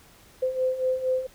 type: beating tone pair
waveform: sine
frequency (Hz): 512 / 516.3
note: C5 / C5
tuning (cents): -38 / -23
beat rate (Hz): 4.3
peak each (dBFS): -29 / -24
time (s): 0.42-1.27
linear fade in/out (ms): 10
effects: pink hiss -54 dBFS RMS until 1.34 s